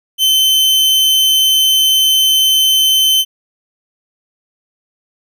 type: tone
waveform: 40% pulse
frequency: 3074 Hz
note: G7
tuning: 35 cents flat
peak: -8 dBFS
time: 0.18-3.25 s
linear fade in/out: 50 ms
effects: none